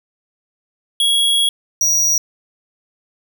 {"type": "tone pair in turn", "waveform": "square", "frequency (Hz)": [3322, 5771], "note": ["G#7", "F#8"], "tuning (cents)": [0, -44], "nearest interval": "minor seventh", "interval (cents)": 956, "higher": "second", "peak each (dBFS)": -13, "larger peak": "neither", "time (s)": [[1, 1.49], [1.81, 2.18]], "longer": "first", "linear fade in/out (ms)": 2, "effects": []}